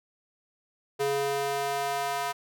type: tone with high-pass filter sweep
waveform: square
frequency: 140 Hz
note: C#3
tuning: 18 cents sharp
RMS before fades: -29 dBFS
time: 0.99-2.33 s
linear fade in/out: 20 ms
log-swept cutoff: 420 to 840 Hz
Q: 2.1
effects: none